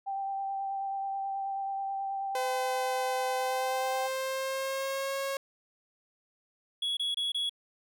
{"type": "tone with vibrato", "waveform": "sine", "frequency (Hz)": 784, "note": "G5", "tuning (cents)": 0, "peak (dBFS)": -31, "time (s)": [0.06, 4.08], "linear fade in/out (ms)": 20, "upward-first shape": "sine", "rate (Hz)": 9.3, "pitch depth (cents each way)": 14}
{"type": "tone with pitch glide", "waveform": "sawtooth", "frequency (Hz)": [510, 546.6], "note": ["C5", "C#5"], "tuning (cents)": [-44, -24], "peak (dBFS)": -27, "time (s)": [2.35, 5.37], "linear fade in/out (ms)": 2, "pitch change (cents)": 120, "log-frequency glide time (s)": [3.36, 5.17]}
{"type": "tone bursts", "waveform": "triangle", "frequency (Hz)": 3356, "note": "G#7", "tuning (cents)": 17, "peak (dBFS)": -27, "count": 4, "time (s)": [6.82, 7.495], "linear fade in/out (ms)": 5, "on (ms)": 150, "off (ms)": 25}
{"effects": []}